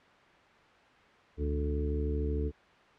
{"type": "harmonic tone with a mistuned harmonic", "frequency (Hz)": 73, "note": "D2", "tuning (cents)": -10, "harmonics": [1, 2, 3, 4, 5, 6], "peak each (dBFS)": [-30, -42, -42, -39, -43, -37], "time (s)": [1.37, 2.52], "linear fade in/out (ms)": 50, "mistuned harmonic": 2, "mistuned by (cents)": 89, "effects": ["white hiss -58 dBFS RMS until 2.98 s", "low-pass 2000 Hz 12 dB/octave"]}